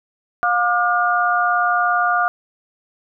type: tone cluster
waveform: sine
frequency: 711 / 1195 / 1432 Hz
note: F5 / D6 / F6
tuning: +31 / +30 / +43 cents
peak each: -19 dBFS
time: 0.43-2.28 s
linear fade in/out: 0 ms
effects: none